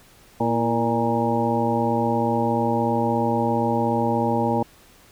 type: harmonic tone with a mistuned harmonic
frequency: 117 Hz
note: A#2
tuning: 7 cents sharp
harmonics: 1 / 2 / 3 / 4 / 5 / 7 / 8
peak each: -28 / -24 / -28 / -27 / -28 / -25 / -28 dBFS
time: 0.4-4.63 s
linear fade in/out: 5 ms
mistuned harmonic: 3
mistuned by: -67 cents
effects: pink hiss -52 dBFS RMS until 5.11 s